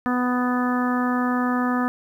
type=harmonic tone; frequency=248.4 Hz; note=B3; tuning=10 cents sharp; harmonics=1 / 2 / 3 / 4 / 5 / 6 / 7; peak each=-21 / -32 / -30 / -31 / -28 / -35 / -32 dBFS; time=0.06-1.88 s; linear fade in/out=0 ms; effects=9-bit